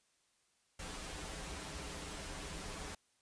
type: noise with comb filter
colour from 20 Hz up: pink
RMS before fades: -45 dBFS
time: 0.79-2.95 s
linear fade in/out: 5 ms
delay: 8.5 ms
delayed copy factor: -0.75
effects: white hiss -75 dBFS RMS until 3.21 s + resampled to 22050 Hz